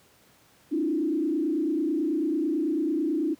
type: tone with frequency modulation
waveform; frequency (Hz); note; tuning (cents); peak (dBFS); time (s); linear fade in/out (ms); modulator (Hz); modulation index
sine; 311.1; D#4; 0; -23; 0.71-3.35; 20; 29.1; 1.2
effects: pink hiss -59 dBFS RMS until 3.39 s + high-pass 100 Hz 12 dB/octave